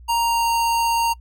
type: tone with pitch glide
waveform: square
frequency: 933 to 926 Hz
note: A#5 to A#5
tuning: +1 to -12 cents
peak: -18 dBFS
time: 0.08-1.14 s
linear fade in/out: 20 ms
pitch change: -13 cents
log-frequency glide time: 0.19-0.5 s
effects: noise-tail reverb RT60 0.1 s tail -26 dB re dry + added 60 Hz sine -40 dBFS peak until 1.2 s